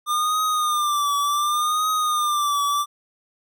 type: tone with vibrato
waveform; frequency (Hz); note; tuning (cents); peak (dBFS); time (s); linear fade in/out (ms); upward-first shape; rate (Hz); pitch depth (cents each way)
square; 1200; D6; +37; -20; 0.06-2.86; 50; triangle; 0.68; 86
effects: none